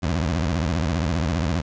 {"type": "tone with vibrato", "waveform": "20% pulse", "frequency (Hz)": 81.8, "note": "E2", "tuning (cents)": -13, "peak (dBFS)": -16, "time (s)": [0.02, 1.62], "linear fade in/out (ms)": 20, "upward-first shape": "sine", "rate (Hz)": 15, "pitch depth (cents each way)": 230, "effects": ["resampled to 16000 Hz", "9-bit"]}